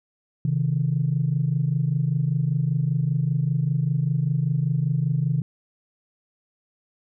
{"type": "tone pair together", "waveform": "sine", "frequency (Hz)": [132.69, 157.8], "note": ["C3", "D#3"], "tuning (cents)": [25, 25], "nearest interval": "minor third", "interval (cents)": 300, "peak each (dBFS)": -22, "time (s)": [0.45, 5.42], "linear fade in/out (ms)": 2, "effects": ["tanh soft clip ceiling -12 dBFS"]}